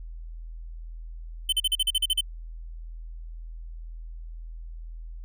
square tone bursts, 3062 Hz, G7, 41 cents flat, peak -21 dBFS, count 10, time 1.49-2.209 s, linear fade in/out 5 ms, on 35 ms, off 41 ms, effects added 41 Hz sine -36 dBFS peak until 5.24 s

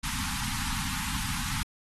pink band-stop noise, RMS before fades -32 dBFS, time 0.03-1.63 s, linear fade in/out 10 ms, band 270 to 820 Hz, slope 96 dB/octave, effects AAC 32 kbps

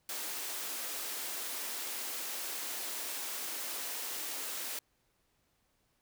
white high-pass noise, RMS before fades -39 dBFS, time 0.09-4.79 s, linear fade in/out 2 ms, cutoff 260 Hz, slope 24 dB/octave, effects pink hiss -75 dBFS RMS until 6.01 s

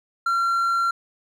triangle tone, 1369 Hz, F6, 35 cents flat, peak -17 dBFS, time 0.26-0.91 s, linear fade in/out 5 ms, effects none

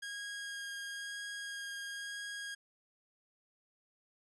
sawtooth tone with vibrato, 1632 Hz, G#6, 31 cents flat, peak -37 dBFS, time 0.02-2.55 s, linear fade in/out 10 ms, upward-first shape sine, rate 1 Hz, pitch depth 9 cents each way, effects resampled to 24000 Hz

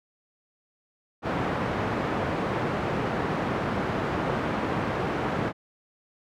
pink band-pass noise, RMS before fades -28 dBFS, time 1.22-5.53 s, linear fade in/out 50 ms, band 120 to 1500 Hz, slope 12 dB/octave, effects none

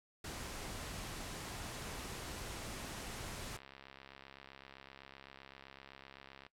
pink noise, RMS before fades -45 dBFS, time 0.24-3.57 s, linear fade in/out 5 ms
click train, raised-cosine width 0.3 ms, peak -36 dBFS, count 200, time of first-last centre 3.53-6.465 s, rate 67.8 Hz
effects noise-tail reverb RT60 0.1 s tail -19 dB re dry + low-pass 11000 Hz 12 dB/octave

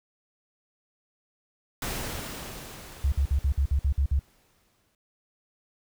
pink noise with exponential decay, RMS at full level -31 dBFS, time 1.82-4.95 s, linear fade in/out 2 ms, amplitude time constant 680 ms
sine tone bursts, 69.3 Hz, C#2, in tune, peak -20 dBFS, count 9, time 3.04-4.194 s, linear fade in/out 5 ms, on 82 ms, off 52 ms
effects none

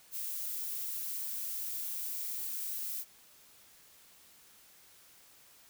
violet noise, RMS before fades -38 dBFS, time 0.11-3.05 s, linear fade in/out 50 ms, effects white hiss -60 dBFS RMS until 5.69 s

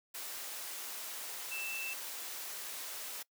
sine tone in noise, 2661 Hz, E7, 16 cents sharp, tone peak -38 dBFS, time 1.51-1.94 s, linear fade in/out 10 ms, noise white, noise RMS -43 dBFS, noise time 0.14-3.23 s, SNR +2 dB, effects noise-tail reverb RT60 0.1 s tail -22 dB re dry + high-pass 400 Hz 12 dB/octave

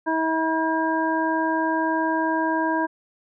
harmonic tone, 321.5 Hz, E4, 43 cents flat, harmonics 1 / 2 / 3 / 5, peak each -24 / -28 / -24 / -28 dBFS, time 0.06-2.87 s, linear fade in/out 20 ms, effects none

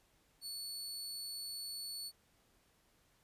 sawtooth tone, 4435 Hz, C#8, in tune, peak -39 dBFS, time 0.41-2.12 s, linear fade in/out 50 ms, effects pink hiss -72 dBFS RMS until 3.23 s + resampled to 32000 Hz

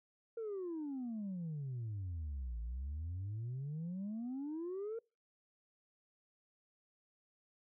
sine exponential two-way sweep, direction down then up, 467.7 to 55 to 467.7 Hz, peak -37 dBFS, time 0.37-4.99 s, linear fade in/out 5 ms, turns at 2.6 s, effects noise-tail reverb RT60 0.3 s tail -26 dB re dry + tanh soft clip ceiling -37 dBFS

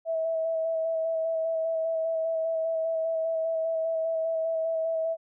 sine tone with vibrato, 650 Hz, E5, 24 cents flat, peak -25 dBFS, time 0.05-5.17 s, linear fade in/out 50 ms, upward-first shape square, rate 5 Hz, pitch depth 15 cents each way, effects none

